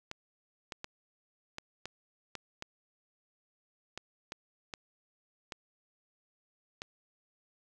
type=clicks; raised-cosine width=0.2 ms; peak=-22 dBFS; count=12; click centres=0.114 / 0.722 / 0.844 / 1.584 / 1.856 / 2.353 / 2.624 / 3.976 / 4.321 / 4.738 / 5.522 / 6.819 s; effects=none